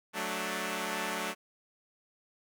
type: chord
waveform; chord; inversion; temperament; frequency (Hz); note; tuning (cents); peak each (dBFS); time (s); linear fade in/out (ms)
5% pulse; D major; first; equal; 185 / 220 / 293.7; F#3 / A3 / D4; 0 / 0 / 0; -26 / -25 / -27; 0.13-1.35; 50
effects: none